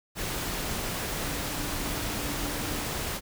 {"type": "tone in noise", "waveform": "sine", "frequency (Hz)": 291, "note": "D4", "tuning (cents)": -16, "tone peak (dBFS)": -40, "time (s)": [1.25, 2.84], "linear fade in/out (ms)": 50, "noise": "pink", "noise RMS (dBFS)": -32, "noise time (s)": [0.15, 3.21], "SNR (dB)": -11, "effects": []}